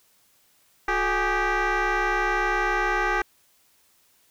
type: tone with frequency modulation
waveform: sine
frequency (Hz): 363.4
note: F#4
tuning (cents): -31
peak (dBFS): -18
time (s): 0.88-3.22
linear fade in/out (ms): 5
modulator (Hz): 397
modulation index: 4.4
effects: tanh soft clip ceiling -20 dBFS + white hiss -62 dBFS RMS until 4.3 s